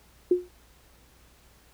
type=tone with exponential decay; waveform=sine; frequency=358.7 Hz; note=F4; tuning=46 cents sharp; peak=-14 dBFS; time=0.31-0.49 s; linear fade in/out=5 ms; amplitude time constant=37 ms; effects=added 60 Hz sine -59 dBFS peak until 1.73 s + pink hiss -59 dBFS RMS until 1.73 s